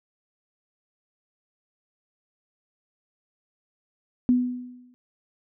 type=tone with exponential decay; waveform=sine; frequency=248.2 Hz; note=B3; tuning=9 cents sharp; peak=-14 dBFS; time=4.29-4.94 s; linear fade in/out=0 ms; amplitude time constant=140 ms; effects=none